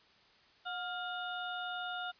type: harmonic tone with a mistuned harmonic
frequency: 725 Hz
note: F#5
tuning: 35 cents flat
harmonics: 1 / 2 / 4 / 5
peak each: -41 / -40 / -47 / -46 dBFS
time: 0.65-2.12 s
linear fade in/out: 20 ms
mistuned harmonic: 2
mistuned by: -58 cents
effects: white hiss -64 dBFS RMS until 2.19 s + resampled to 11025 Hz